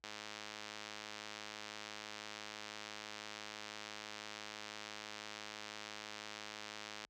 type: click train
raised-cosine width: 0.2 ms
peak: -28 dBFS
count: 744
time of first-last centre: 0.04-7.049 s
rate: 106 Hz
effects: added 50 Hz sine -63 dBFS peak until 7.09 s + high-pass 150 Hz 12 dB/octave